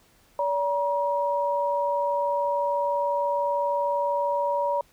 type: tone pair together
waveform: sine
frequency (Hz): 573.3 / 953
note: D5 / A#5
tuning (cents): -42 / +38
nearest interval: major sixth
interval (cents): 880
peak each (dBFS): -25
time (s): 0.39-4.81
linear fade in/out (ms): 2
effects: pink hiss -60 dBFS RMS until 4.92 s